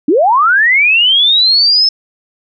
sine linear sweep, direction up, 261.6 to 5280 Hz, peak -6 dBFS, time 0.08-1.89 s, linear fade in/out 5 ms, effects none

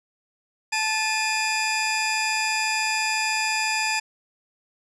20% pulse tone pair together, 874 / 2448 Hz, A5 / D#7, -12 / -29 cents, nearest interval octave + tritone, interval 1783 cents, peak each -20 dBFS, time 0.72-4 s, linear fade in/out 10 ms, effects resampled to 22050 Hz + 9-bit

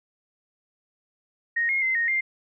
sine tone with pitch steps, 1865 / 2147 / 2068 / 1860 / 2103 Hz, A#6 / C7 / C7 / A#6 / C7, 0 / +44 / -21 / -4 / +8 cents, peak -21 dBFS, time 1.56-2.21 s, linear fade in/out 10 ms, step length 130 ms, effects none

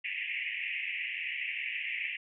white band-pass noise, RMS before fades -36 dBFS, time 0.04-2.17 s, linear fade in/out 10 ms, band 1900 to 2800 Hz, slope 96 dB/octave, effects none

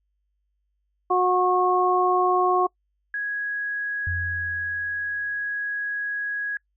harmonic tone, 364.2 Hz, F#4, 27 cents flat, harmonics 1 / 2 / 3, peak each -22 / -22 / -22 dBFS, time 1.1-2.67 s, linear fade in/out 10 ms
sine tone, 1661.2 Hz, G#6, in tune, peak -25 dBFS, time 3.14-6.57 s, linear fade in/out 2 ms
sine tone with exponential decay, 87.1 Hz, F2, 4 cents flat, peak -25 dBFS, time 4.07-5.55 s, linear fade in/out 0 ms, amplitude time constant 320 ms
effects noise-tail reverb RT60 0.1 s tail -25 dB re dry + added 50 Hz sine -70 dBFS peak until 6.76 s

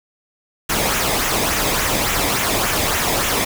pink noise with flanger, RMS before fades -19 dBFS, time 0.69-3.45 s, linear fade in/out 10 ms, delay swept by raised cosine 0.21 to 0.72 ms, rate 3.5 Hz, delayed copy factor -0.5, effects none

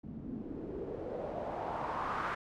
white noise with low-pass filter sweep, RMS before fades -39 dBFS, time 0.03-2.35 s, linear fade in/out 10 ms, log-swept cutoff 210 to 1400 Hz, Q 3.3, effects none

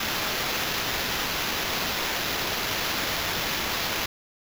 white noise with sample-and-hold, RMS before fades -28 dBFS, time 0-4.06 s, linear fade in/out 5 ms, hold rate 8820 Hz, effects none

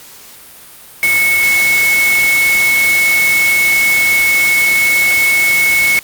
sine tone in noise, 2200 Hz, C#7, 14 cents flat, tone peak -9 dBFS, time 1.03-5.99 s, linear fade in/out 0 ms, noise white, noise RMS -19 dBFS, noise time 1.03-5.99 s, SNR +7 dB, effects white hiss -37 dBFS RMS until 6.03 s + Opus 48 kbps

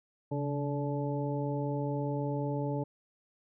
harmonic tone with a mistuned harmonic, 144.1 Hz, D3, 33 cents flat, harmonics 1 / 2 / 3 / 4 / 6, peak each -33 / -36 / -38 / -39 / -41 dBFS, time 0.31-2.84 s, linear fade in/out 10 ms, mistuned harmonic 1, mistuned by -64 cents, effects none

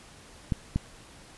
clicks, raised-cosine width 5 ms, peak -13 dBFS, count 2, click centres 0.522 / 0.76 s, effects pink hiss -51 dBFS RMS until 1.37 s + resampled to 24000 Hz

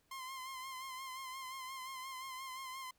sawtooth tone with vibrato, 1046.5 Hz, C6, in tune, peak -40 dBFS, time 0.11-2.91 s, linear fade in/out 5 ms, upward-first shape sine, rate 5.7 Hz, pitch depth 43 cents each way, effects pink hiss -75 dBFS RMS until 2.98 s

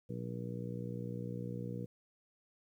harmonic tone, 59.9 Hz, A#1, 48 cents sharp, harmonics 2 / 3 / 4 / 5 / 6 / 7 / 8, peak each -42 / -43 / -48 / -50 / -54 / -52 / -47 dBFS, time 0.09-1.86 s, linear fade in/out 10 ms, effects 12-bit

